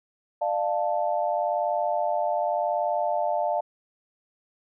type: chord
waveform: sine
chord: D minor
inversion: none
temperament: equal with one note detuned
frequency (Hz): 597.6 / 698.5 / 880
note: D5 / F5 / A5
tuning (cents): +30 / 0 / 0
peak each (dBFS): -27 / -26 / -29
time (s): 0.41-3.61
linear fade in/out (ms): 10
effects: none